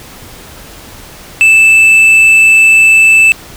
sine tone with tanh clipping, 2637 Hz, E7, in tune, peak -3 dBFS, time 1.41-3.32 s, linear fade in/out 0 ms, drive 5 dB, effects pink hiss -32 dBFS RMS until 3.56 s

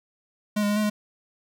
square tone with pitch steps, 209.8 / 205.3 / 207.5 / 212.8 / 209.5 Hz, G#3 / G#3 / G#3 / G#3 / G#3, +18 / -20 / -1 / +42 / +15 cents, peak -22 dBFS, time 0.56-0.9 s, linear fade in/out 10 ms, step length 68 ms, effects 10-bit

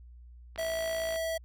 click train, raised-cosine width 0.3 ms, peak -27 dBFS, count 35, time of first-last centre 0.56-1.16 s, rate 56.7 Hz
square tone, 653 Hz, E5, 17 cents flat, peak -31 dBFS, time 0.58-1.38 s, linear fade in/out 10 ms
effects added 60 Hz sine -48 dBFS peak until 1.44 s

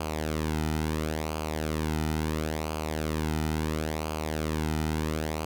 sawtooth tone with flanger, 77.78 Hz, D#2, in tune, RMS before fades -30 dBFS, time 0-5.45 s, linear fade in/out 5 ms, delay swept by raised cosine 0.53 to 1.83 ms, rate 0.73 Hz, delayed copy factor -0.65, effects none

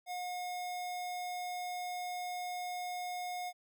square tone, 720 Hz, F#5, 47 cents flat, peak -38 dBFS, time 0.06-3.53 s, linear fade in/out 50 ms, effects none

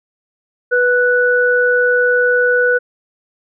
sine tone pair together, 491.9 / 1480 Hz, B4 / F#6, -7 / 0 cents, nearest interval octave + perfect fifth, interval 1907 cents, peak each -13 dBFS, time 0.71-2.79 s, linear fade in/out 20 ms, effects none

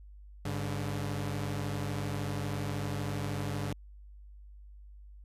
sawtooth tone pair together, 100 / 143.65 Hz, G2 / D3, +35 / -38 cents, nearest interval tritone, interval 627 cents, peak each -31 / -32 dBFS, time 0.45-3.73 s, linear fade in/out 5 ms, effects added 50 Hz sine -48 dBFS peak until 5.24 s + resampled to 32000 Hz

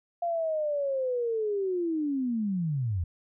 sine linear sweep, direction down, 696 to 79.2 Hz, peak -26 dBFS, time 0.22-3.04 s, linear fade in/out 5 ms, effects none

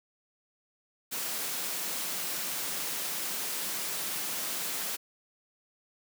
white high-pass noise, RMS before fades -34 dBFS, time 1.11-4.97 s, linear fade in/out 20 ms, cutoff 140 Hz, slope 96 dB/octave, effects none

